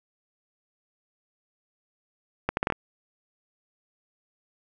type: accelerating click train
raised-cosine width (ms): 0.5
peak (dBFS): -9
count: 6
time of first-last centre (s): 2.49-2.723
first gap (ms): 81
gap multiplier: 0.72
effects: none